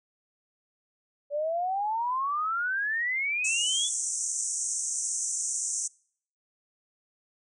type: exponential sweep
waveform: sine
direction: up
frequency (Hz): 569 to 3497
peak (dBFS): -26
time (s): 1.3-3.9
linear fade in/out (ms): 50
type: band-pass noise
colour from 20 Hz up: pink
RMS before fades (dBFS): -31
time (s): 3.44-5.88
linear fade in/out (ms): 10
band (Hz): 5900 to 9000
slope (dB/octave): 96
effects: noise-tail reverb RT60 0.6 s tail -26 dB re dry